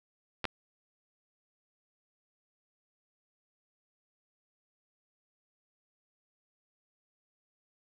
clicks, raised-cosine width 0.3 ms, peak -16 / -15 dBFS, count 2, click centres 0.443 / 0.453 s, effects none

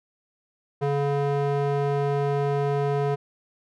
square tone with band-pass filter, 141.8 Hz, C#3, 40 cents sharp, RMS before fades -24 dBFS, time 0.81-3.16 s, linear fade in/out 20 ms, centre 500 Hz, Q 1, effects none

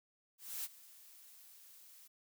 blue noise with ADSR envelope, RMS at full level -40 dBFS, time 0.38-2.08 s, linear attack 260 ms, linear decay 35 ms, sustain -19 dB, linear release 13 ms, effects none

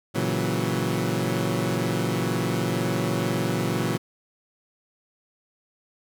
20% pulse chord, F# dominant seventh, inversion first, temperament equal, 116.54 / 138.59 / 164.81 / 185 Hz, A#2 / C#3 / E3 / F#3, 0 / 0 / 0 / 0 cents, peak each -23 / -25 / -24 / -24 dBFS, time 0.14-3.98 s, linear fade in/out 20 ms, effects none

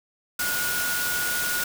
sine tone in noise, 1447 Hz, F#6, 39 cents flat, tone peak -27 dBFS, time 0.39-1.64 s, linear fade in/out 5 ms, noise white, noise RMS -28 dBFS, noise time 0.39-1.64 s, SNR -2 dB, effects none

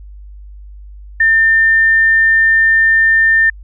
sine tone, 1800 Hz, A6, 39 cents sharp, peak -7 dBFS, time 1.2-3.5 s, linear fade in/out 5 ms, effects added 50 Hz sine -31 dBFS peak until 3.63 s

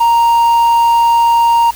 triangle tone, 932.3 Hz, A#5, in tune, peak -5 dBFS, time 0-1.71 s, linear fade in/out 10 ms, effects added 60 Hz sine -39 dBFS peak until 1.75 s + white hiss -33 dBFS RMS until 1.75 s

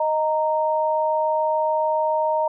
sine tone pair together, 622.3 / 926.8 Hz, D#5 / A#5, 0 / -10 cents, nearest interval perfect fifth, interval 690 cents, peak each -21 dBFS, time 0-2.48 s, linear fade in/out 5 ms, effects none

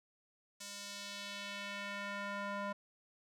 square tone with band-pass filter sweep, 201.7 Hz, G3, 50 cents sharp, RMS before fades -43 dBFS, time 0.6-2.73 s, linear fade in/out 10 ms, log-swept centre 6600 to 990 Hz, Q 1.2, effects none

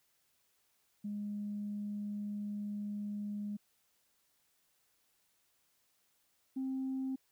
sine tone pair in turn, 206.3 / 264.1 Hz, G#3 / C4, -11 / +16 cents, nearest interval major third, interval 427 cents, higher second, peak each -36 / -33 dBFS, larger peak second, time 1.04-3.57 / 6.56-7.16 s, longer first, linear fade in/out 10 ms, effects tanh soft clip ceiling -31 dBFS + white hiss -75 dBFS RMS until 7.31 s

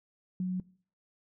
sine tone, 183.6 Hz, F#3, 13 cents flat, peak -29 dBFS, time 0.4-0.6 s, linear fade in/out 2 ms, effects noise-tail reverb RT60 0.5 s tail -22 dB re dry

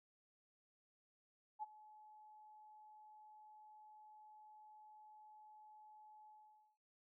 sine tone with ADSR envelope, 854 Hz, G#5, 48 cents sharp, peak -40 dBFS, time 1.59-6.78 s, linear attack 37 ms, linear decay 23 ms, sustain -19 dB, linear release 500 ms, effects none

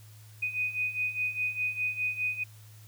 sine beating tone pair, 2489 / 2493.9 Hz, D#7 / D#7, 0 / +3 cents, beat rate 4.9 Hz, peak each -34 / -30 dBFS, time 0.42-2.44 s, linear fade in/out 10 ms, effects added 107 Hz sine -49 dBFS peak until 2.87 s + white hiss -58 dBFS RMS until 2.87 s

